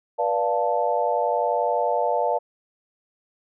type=chord; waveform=sine; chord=B half-diminished seventh; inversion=none; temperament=equal with one note detuned; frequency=486.5 / 587.3 / 698.5 / 880 Hz; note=B4 / D5 / F5 / A5; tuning=-26 / 0 / 0 / 0 cents; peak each=-26 / -25 / -25 / -25 dBFS; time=0.18-2.39 s; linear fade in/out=20 ms; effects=none

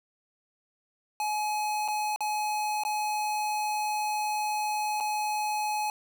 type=tone with dropouts; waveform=square; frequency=846 Hz; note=G#5; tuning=32 cents sharp; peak=-28 dBFS; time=1.2-5.9 s; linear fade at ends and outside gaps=1 ms; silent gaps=1.879-1.884 / 2.161-2.206 / 2.836-2.85 / 5.002-5.007 s; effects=none

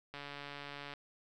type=click train; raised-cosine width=0.3 ms; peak=-29 dBFS; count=115; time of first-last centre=0.14-0.937 s; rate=143 Hz; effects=none

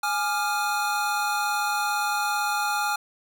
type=chord; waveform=square; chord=D diminished; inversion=second; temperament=equal with one note detuned; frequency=830.6 / 1200.7 / 1396.9 Hz; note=Ab5 / D6 / F6; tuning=0 / +38 / 0 cents; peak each=-27 / -33 / -28 dBFS; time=0.03-2.96 s; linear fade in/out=5 ms; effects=none

